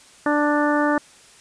harmonic tone, 294.8 Hz, D4, 7 cents sharp, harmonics 1 / 2 / 3 / 4 / 5 / 6, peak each -20 / -23 / -25 / -26 / -27 / -28 dBFS, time 0.26-0.98 s, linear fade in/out 2 ms, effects white hiss -49 dBFS RMS until 1.4 s + resampled to 22050 Hz

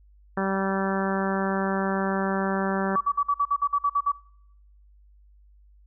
harmonic tone, 193.5 Hz, G3, 22 cents flat, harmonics 1 / 2 / 3 / 4 / 5 / 6 / 7 / 8 / 9, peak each -27 / -30 / -32 / -33 / -34 / -35 / -35 / -36 / -37 dBFS, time 0.37-2.96 s, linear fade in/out 5 ms
sine tone bursts, 1145 Hz, D6, 44 cents flat, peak -19 dBFS, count 11, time 2.95-4.12 s, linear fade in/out 10 ms, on 60 ms, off 51 ms
effects noise-tail reverb RT60 0.8 s tail -25 dB re dry + added 50 Hz sine -52 dBFS peak until 5.86 s

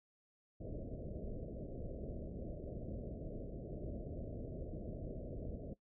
pink low-pass noise, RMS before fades -45 dBFS, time 0.6-5.74 s, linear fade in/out 10 ms, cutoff 650 Hz, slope 96 dB/octave, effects noise-tail reverb RT60 0.1 s tail -19 dB re dry

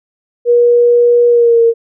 sine tone with pitch glide, 479.4 to 461.7 Hz, A#4 to A#4, +48 to -17 cents, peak -5 dBFS, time 0.45-1.74 s, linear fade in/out 50 ms, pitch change -65 cents, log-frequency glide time 1.28-1.62 s, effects none

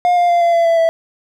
triangle tone with pitch steps, 711 / 702 / 693.2 / 684.4 / 675.8 / 667.2 / 658.8 Hz, F5 / F5 / F5 / F5 / E5 / E5 / E5, +31 / +9 / -13 / -35 / +43 / +21 / -1 cents, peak -8 dBFS, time 0.05-0.89 s, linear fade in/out 0 ms, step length 120 ms, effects none

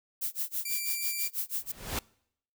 violet noise with tremolo, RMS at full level -31 dBFS, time 0.21-1.72 s, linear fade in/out 10 ms, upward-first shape sine, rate 6.1 Hz, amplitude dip 100%
5% pulse tone, 2351 Hz, D7, 1 cent sharp, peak -23 dBFS, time 0.65-1.28 s, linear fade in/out 5 ms
pink noise with exponential growth, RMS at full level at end -29 dBFS, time 1.57-1.99 s, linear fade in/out 2 ms, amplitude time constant 90 ms
effects noise-tail reverb RT60 0.7 s tail -25 dB re dry

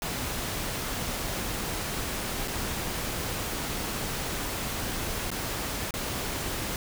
pink noise with dropouts, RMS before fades -32 dBFS, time 0.02-6.76 s, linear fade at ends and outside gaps 1 ms, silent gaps 2.476-2.48 / 5.304-5.315 / 5.908-5.939 s, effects none

